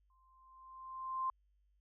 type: tone with exponential growth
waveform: sine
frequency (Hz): 1046.5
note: C6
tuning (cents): 0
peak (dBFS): -32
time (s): 0.1-1.3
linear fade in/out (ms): 2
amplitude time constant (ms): 260
effects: added 50 Hz sine -70 dBFS peak until 1.8 s